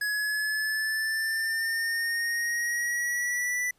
square exponential sweep, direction up, 1680 to 1981 Hz, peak -27 dBFS, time 0.01-3.71 s, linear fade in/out 5 ms, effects pink hiss -67 dBFS RMS until 3.78 s + resampled to 32000 Hz

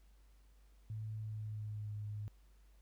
sine tone with pitch glide, 108.7 to 104.69 Hz, A2 to G#2, -21 to +14 cents, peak -40 dBFS, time 0.9-2.28 s, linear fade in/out 0 ms, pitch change -65 cents, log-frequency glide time 1.18-1.94 s, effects added 50 Hz sine -61 dBFS peak until 2.81 s + pink hiss -75 dBFS RMS until 2.81 s

